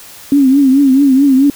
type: tone with vibrato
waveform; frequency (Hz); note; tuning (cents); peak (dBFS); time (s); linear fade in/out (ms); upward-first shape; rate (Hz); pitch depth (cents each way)
sine; 272.2; C#4; -31; -5; 0.32-1.5; 2; triangle; 4.6; 110
effects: white hiss -35 dBFS RMS until 1.55 s